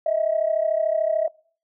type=tone pair together; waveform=sine; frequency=625.8 / 659.3 Hz; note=D#5 / E5; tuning=+10 / 0 cents; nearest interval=minor second; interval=90 cents; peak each=-21 / -21 dBFS; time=0.06-1.28 s; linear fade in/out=5 ms; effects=noise-tail reverb RT60 0.5 s tail -26 dB re dry + tanh soft clip ceiling -11 dBFS